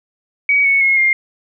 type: tone with pitch steps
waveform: sine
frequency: 2262 / 2213 / 2165 / 2118 Hz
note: C#7 / C#7 / C#7 / C7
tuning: +34 / -3 / -41 / +21 cents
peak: -10 dBFS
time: 0.49-1.13 s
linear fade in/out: 2 ms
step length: 160 ms
effects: none